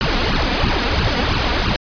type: noise with flanger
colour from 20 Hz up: pink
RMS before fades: -17 dBFS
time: 0.01-1.76 s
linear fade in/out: 0 ms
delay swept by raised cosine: 0.69 to 4.19 ms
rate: 3 Hz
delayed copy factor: +0.75
effects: resampled to 11025 Hz